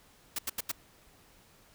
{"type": "noise bursts", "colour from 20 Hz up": "white", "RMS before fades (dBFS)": -33, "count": 4, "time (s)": [0.36, 0.717], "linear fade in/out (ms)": 5, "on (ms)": 27, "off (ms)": 83, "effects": ["pink hiss -61 dBFS RMS until 1.74 s"]}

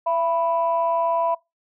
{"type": "tone pair together", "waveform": "sine", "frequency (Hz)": [671.8, 987.8], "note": ["E5", "B5"], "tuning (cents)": [33, 0], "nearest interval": "perfect fifth", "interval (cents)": 667, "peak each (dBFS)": -21, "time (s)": [0.06, 1.35], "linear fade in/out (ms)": 10, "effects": ["noise-tail reverb RT60 0.2 s tail -22 dB re dry", "tanh soft clip ceiling -11 dBFS"]}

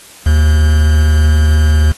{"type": "tone with quantisation", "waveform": "triangle", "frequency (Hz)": 76.5, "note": "D#2", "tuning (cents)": -29, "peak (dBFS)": -4, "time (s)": [0.26, 1.92], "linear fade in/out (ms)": 5, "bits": 4, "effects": ["white hiss -38 dBFS RMS until 1.97 s", "AAC 32 kbps"]}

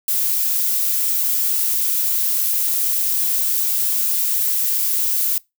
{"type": "noise", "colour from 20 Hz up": "violet", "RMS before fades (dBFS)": -19, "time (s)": [0.08, 5.38], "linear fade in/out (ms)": 2, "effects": ["noise-tail reverb RT60 0.2 s tail -23 dB re dry"]}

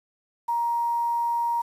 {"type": "tone with quantisation", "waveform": "sine", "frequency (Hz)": 940, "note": "A#5", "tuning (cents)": 14, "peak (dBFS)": -22, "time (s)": [0.48, 1.62], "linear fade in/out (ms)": 10, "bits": 8, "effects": ["resampled to 32000 Hz"]}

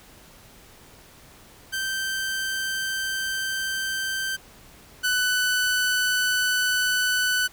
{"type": "tone pair in turn", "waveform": "sawtooth", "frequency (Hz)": [1557, 1495.1], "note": ["G6", "F#6"], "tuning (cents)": [-12, 18], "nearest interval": "minor second", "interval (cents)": 70, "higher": "first", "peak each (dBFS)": [-22, -17], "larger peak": "second", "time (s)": [[1.72, 4.37], [5.03, 7.48]], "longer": "first", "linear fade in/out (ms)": 20, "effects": ["pink hiss -50 dBFS RMS until 7.52 s"]}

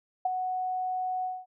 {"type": "tone with ADSR envelope", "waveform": "sine", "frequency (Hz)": 740, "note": "F#5", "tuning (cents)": 0, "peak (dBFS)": -21, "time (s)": [0.25, 1.46], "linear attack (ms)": 6, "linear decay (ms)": 19, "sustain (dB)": -7, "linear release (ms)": 220, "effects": []}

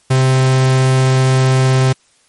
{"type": "tone", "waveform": "45% pulse", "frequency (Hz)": 130.81, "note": "C3", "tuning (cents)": 0, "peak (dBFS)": -9, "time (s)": [0.1, 1.93], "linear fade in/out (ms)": 10, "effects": ["white hiss -54 dBFS RMS until 2.28 s", "MP3 48 kbps"]}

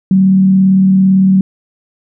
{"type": "tone with frequency modulation", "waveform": "sine", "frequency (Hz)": 190.3, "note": "F#3", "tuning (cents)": 49, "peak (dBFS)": -5, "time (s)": [0.11, 1.41], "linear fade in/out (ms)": 2, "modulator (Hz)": 37.8, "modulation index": 0.23, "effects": []}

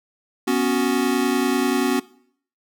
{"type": "chord", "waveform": "square", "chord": "B suspended second", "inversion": "none", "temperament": "equal", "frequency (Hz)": [246.9, 277.2, 370], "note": ["B3", "C#4", "F#4"], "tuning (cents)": [0, 0, 0], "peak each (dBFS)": -23, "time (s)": [0.47, 2], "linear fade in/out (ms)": 10, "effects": ["noise-tail reverb RT60 0.6 s tail -20 dB re dry"]}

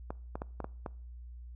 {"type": "clicks", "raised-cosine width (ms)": 1, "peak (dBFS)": -23, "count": 6, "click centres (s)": [0.105, 0.355, 0.419, 0.603, 0.644, 0.862], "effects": ["noise-tail reverb RT60 0.5 s tail -23 dB re dry", "added 60 Hz sine -44 dBFS peak until 1.55 s"]}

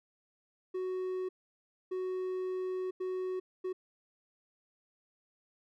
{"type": "tone bursts at uneven times", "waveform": "triangle", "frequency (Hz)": 370.8, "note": "F#4", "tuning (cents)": 4, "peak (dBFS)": -31, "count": 4, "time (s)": [[0.74, 1.29], [1.91, 2.91], [3, 3.4], [3.64, 3.73]], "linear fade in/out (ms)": 10, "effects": []}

